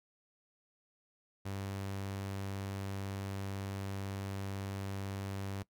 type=tone; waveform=sawtooth; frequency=98 Hz; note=G2; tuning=in tune; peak=-34 dBFS; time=1.45-5.63 s; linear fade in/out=10 ms; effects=noise-tail reverb RT60 0.1 s tail -20 dB re dry